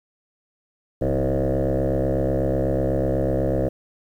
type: tone with frequency modulation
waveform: sine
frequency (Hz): 316.5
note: D#4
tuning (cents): +30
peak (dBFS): -17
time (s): 1.01-3.69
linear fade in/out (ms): 10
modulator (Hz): 68.1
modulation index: 4.4
effects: tanh soft clip ceiling -16 dBFS + 9-bit